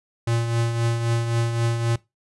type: tone with tremolo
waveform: square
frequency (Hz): 116.54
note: A#2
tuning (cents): 0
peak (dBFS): -19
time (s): 0.27-1.96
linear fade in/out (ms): 5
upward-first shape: triangle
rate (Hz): 3.8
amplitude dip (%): 55
effects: noise-tail reverb RT60 0.2 s tail -20 dB re dry + resampled to 24000 Hz